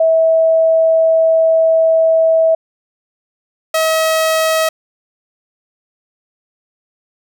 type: tone pair in turn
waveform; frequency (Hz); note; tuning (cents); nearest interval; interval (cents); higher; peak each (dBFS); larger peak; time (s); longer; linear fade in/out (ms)
sine / sawtooth; 649 / 639.7; E5 / D#5; -27 / +48; unison; 25; first; -8; neither; 0-2.55 / 3.74-4.69; first; 5
effects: none